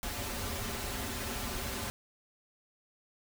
pink noise with comb filter, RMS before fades -37 dBFS, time 0.03-1.9 s, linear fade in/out 0 ms, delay 6.3 ms, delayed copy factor -0.75, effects none

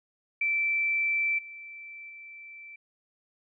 sine tone with level steps, 2332 Hz, D7, 13 cents flat, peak -24 / -41 / -43 dBFS, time 0.41-2.76 s, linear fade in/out 5 ms, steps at 1.38 / 2.09 s, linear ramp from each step 10 ms, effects none

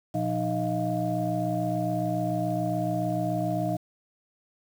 sine tone cluster, 120.3 / 176.6 / 307.8 / 633 / 700 Hz, B2 / F3 / D#4 / D#5 / F5, -45 / +20 / -19 / +30 / +4 cents, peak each -31 dBFS, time 0.14-3.77 s, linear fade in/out 10 ms, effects tanh soft clip ceiling -14 dBFS + 8-bit

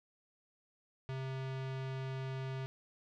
square tone with low-pass filter, 132.5 Hz, C3, 22 cents sharp, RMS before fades -40 dBFS, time 1.09-2.66 s, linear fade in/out 0 ms, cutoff 3500 Hz, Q 0.99, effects none

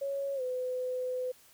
sine tone with pitch glide, 554.4 to 505.5 Hz, C#5 to B4, 0 to +40 cents, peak -31 dBFS, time 0.01-1.32 s, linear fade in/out 10 ms, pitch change -160 cents, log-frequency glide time 0.35-0.42 s, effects white hiss -60 dBFS RMS until 1.53 s

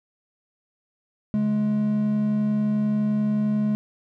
triangle tone pair together, 139.5 / 210.9 Hz, C#3 / G#3, +11 / +27 cents, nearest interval perfect fifth, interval 716 cents, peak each -29 / -18 dBFS, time 1.34-3.75 s, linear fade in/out 0 ms, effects none

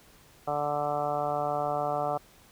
harmonic tone, 146.83 Hz, D3, in tune, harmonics 1 / 2 / 3 / 4 / 5 / 6 / 7 / 8 / 9, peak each -40 / -42 / -38 / -32 / -30 / -39 / -42 / -37 / -40 dBFS, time 0.47-2.18 s, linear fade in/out 10 ms, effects pink hiss -57 dBFS RMS until 2.51 s

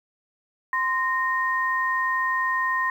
sine tone pair together, 1039 / 1851 Hz, C6 / A#6, -12 / -13 cents, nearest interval minor seventh, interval 999 cents, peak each -24 dBFS, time 0.73-2.9 s, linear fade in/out 2 ms, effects 9-bit

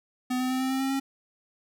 square tone with pitch steps, 252.2 / 255.3 / 258.4 / 261.5 / 264.7 / 268 / 271.2 Hz, B3 / C4 / C4 / C4 / C4 / C4 / C#4, +36 / -42 / -21 / -1 / +20 / +42 / -38 cents, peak -26 dBFS, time 0.3-1 s, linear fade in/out 10 ms, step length 100 ms, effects none

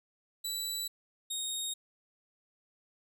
20% pulse tone pair in turn, 3951 / 3729 Hz, B7 / A#7, 0 / 0 cents, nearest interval minor second, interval 100 cents, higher first, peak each -28 dBFS, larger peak neither, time 0.44-0.88 / 1.3-1.74 s, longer neither, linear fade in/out 10 ms, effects none

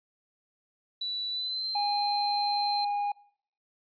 sine tone with pitch glide, 3951 to 4121 Hz, B7 to C8, 0 to -27 cents, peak -30 dBFS, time 1.01-2.85 s, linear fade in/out 5 ms, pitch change +73 cents, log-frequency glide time 1.3-1.67 s
triangle tone, 818 Hz, G#5, 26 cents flat, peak -25 dBFS, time 1.75-3.12 s, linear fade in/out 5 ms
effects noise-tail reverb RT60 0.6 s tail -23 dB re dry + resampled to 11025 Hz

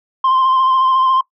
sine tone with vibrato, 1046.5 Hz, C6, in tune, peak -8 dBFS, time 0.24-1.21 s, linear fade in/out 5 ms, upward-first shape sine, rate 14 Hz, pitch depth 27 cents each way, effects noise-tail reverb RT60 0.1 s tail -21 dB re dry + tanh soft clip ceiling -9 dBFS

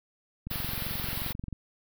click train, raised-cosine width 5 ms, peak -24 dBFS, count 25, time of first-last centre 0.47-1.527 s, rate 22.7 Hz
white band-stop noise, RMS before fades -35 dBFS, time 0.5-1.33 s, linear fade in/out 10 ms, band 4900 to 11000 Hz, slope 48 dB/octave
effects none

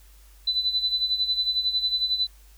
sine tone with tremolo, 3999 Hz, B7, 21 cents sharp, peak -19 dBFS, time 0.47-2.27 s, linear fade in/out 5 ms, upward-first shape sine, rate 11 Hz, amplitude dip 70%, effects added 50 Hz sine -49 dBFS peak until 2.57 s + white hiss -58 dBFS RMS until 2.57 s

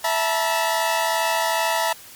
sawtooth chord, E suspended fourth, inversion none, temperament equal with one note detuned, 659.3 / 880 / 962.4 Hz, E5 / A5 / B5, 0 / 0 / -45 cents, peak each -20 dBFS, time 0.04-1.93 s, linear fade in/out 5 ms, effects white hiss -43 dBFS RMS until 2.15 s + MP3 96 kbps

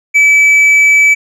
triangle tone with tanh clipping, 2300 Hz, D7, 37 cents flat, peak -5 dBFS, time 0.14-1.15 s, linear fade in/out 20 ms, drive 8 dB, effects none

